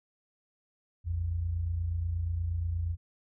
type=tone pair together; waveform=sine; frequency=57 / 85.4 Hz; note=A#1 / F2; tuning=-38 / -38 cents; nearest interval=perfect fifth; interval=700 cents; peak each=-37 / -29 dBFS; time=1.04-2.97 s; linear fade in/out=50 ms; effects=none